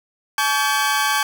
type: tone cluster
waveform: sawtooth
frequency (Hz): 857 / 1136 / 1570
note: A5 / C#6 / G6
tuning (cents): -46 / +42 / +2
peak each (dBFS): -18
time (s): 0.38-1.23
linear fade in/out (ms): 2
effects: none